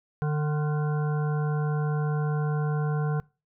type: harmonic tone with a mistuned harmonic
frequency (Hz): 150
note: D3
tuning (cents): +37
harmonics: 1 / 3 / 5 / 7 / 9 / 10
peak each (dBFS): -24 / -34 / -38 / -41 / -43 / -44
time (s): 0.22-3.2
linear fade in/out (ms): 0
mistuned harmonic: 9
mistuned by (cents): +57
effects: noise-tail reverb RT60 0.3 s tail -23 dB re dry